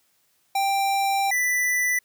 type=tone pair in turn; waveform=square; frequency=787 / 1983.1 Hz; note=G5 / B6; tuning=+7 / +7 cents; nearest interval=octave + major third; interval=1600 cents; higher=second; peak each=-21 dBFS; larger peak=neither; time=0.55-1.31 / 1.31-1.99 s; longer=first; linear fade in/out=5 ms; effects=white hiss -66 dBFS RMS until 2.04 s + high-pass 80 Hz 12 dB/octave